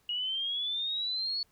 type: exponential sweep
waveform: sine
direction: up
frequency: 2882 to 4435 Hz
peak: -30 dBFS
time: 0.09-1.43 s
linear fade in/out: 2 ms
effects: pink hiss -69 dBFS RMS until 1.51 s